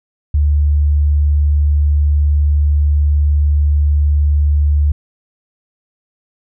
sine tone, 73.42 Hz, D2, in tune, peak -9 dBFS, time 0.34-4.92 s, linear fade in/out 5 ms, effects none

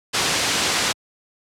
white low-pass noise, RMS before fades -21 dBFS, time 0.13-0.93 s, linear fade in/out 20 ms, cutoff 6000 Hz, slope 12 dB/octave, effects high-pass 80 Hz 12 dB/octave + low-pass 11000 Hz 12 dB/octave

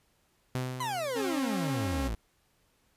sawtooth tone with exponential decay, 127.7 Hz, C3, 42 cents flat, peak -25 dBFS, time 0.55-1.66 s, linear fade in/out 0 ms, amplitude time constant 240 ms
40% pulse exponential sweep, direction down, 1046.5 to 51.7 Hz, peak -30 dBFS, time 0.8-2.15 s, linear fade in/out 5 ms
sawtooth tone with pitch glide, 268.5 to 270.8 Hz, C4 to C#4, +45 to -40 cents, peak -28 dBFS, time 1.15-2.09 s, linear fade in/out 20 ms, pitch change +15 cents, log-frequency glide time 1.27-1.97 s
effects pink hiss -70 dBFS RMS until 2.96 s + resampled to 32000 Hz

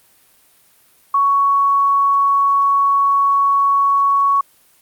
sine tone, 1115 Hz, C#6, 10 cents sharp, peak -11 dBFS, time 1.14-4.41 s, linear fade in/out 5 ms, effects white hiss -53 dBFS RMS until 4.81 s + Opus 32 kbps

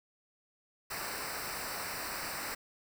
pink noise with comb filter, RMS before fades -39 dBFS, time 0.9-2.55 s, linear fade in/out 10 ms, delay 0.3 ms, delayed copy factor -0.8, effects none

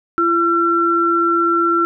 sine tone pair together, 338.5 / 1354 Hz, E4 / E6, +46 / +46 cents, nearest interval 2 octaves, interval 2400 cents, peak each -17 / -14 dBFS, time 0.18-1.85 s, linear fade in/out 0 ms, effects none

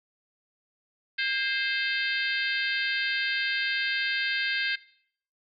harmonic tone with a mistuned harmonic, 523.3 Hz, C5, in tune, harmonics 3 / 4 / 5 / 6 / 7 / 8 / 9, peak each -29 / -31 / -33 / -35 / -36 / -37 / -38 dBFS, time 1.18-4.76 s, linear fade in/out 10 ms, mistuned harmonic 3, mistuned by +39 cents, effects noise-tail reverb RT60 0.6 s tail -19 dB re dry + MP3 64 kbps

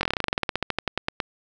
slowing click train, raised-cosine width 0.3 ms, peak -7 dBFS, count 22, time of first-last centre 0.01-1.202 s, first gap 21 ms, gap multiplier 1.09, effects none

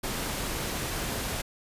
pink noise, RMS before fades -32 dBFS, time 0.03-1.42 s, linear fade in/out 10 ms, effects resampled to 32000 Hz

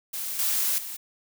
blue noise with level steps, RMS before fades -32 / -25 / -36 dBFS, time 0.13-0.97 s, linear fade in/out 10 ms, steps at 0.39 / 0.78 s, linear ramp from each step 2 ms, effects none

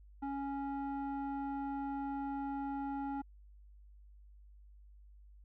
square tone with low-pass filter, 277.2 Hz, C#4, in tune, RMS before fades -39 dBFS, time 0.22-3.22 s, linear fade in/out 10 ms, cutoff 1000 Hz, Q 3.1, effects added 50 Hz sine -55 dBFS peak until 5.44 s

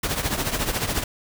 pink noise with tremolo, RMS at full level -22 dBFS, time 0.03-1.04 s, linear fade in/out 5 ms, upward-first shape triangle, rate 14 Hz, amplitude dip 75%, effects none

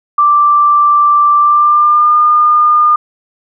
sine tone with pitch glide, 1174.7 to 1212.6 Hz, D6 to D#6, 0 to -45 cents, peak -5 dBFS, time 0.18-2.96 s, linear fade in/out 5 ms, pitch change +55 cents, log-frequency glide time 1.38-2.17 s, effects none

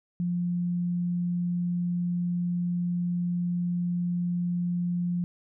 sine tone, 175.5 Hz, F3, 9 cents sharp, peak -25 dBFS, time 0.2-5.24 s, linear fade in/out 0 ms, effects none

